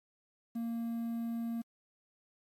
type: tone with quantisation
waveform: triangle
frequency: 231.6 Hz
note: A#3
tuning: 11 cents flat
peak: -32 dBFS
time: 0.55-1.62 s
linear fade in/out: 10 ms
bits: 10
effects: AAC 64 kbps